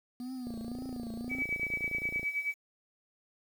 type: tone with vibrato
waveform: triangle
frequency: 242.4 Hz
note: B3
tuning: 32 cents flat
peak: -35 dBFS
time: 0.2-1.42 s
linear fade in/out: 2 ms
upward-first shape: triangle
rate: 1.9 Hz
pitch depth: 140 cents each way
type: click train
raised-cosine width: 2 ms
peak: -30 dBFS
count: 51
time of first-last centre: 0.47-2.231 s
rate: 28.4 Hz
type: tone with tremolo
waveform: sine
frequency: 2286 Hz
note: D7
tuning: 47 cents flat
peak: -28 dBFS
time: 1.29-2.55 s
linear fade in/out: 50 ms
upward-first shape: sine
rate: 9.4 Hz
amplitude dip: 75%
effects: 9-bit